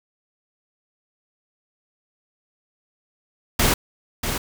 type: noise with echo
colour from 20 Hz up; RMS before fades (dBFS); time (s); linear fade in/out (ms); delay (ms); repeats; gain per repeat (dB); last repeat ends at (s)
pink; -18; 3.59-3.74; 5; 640; 1; -7; 4.38
effects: none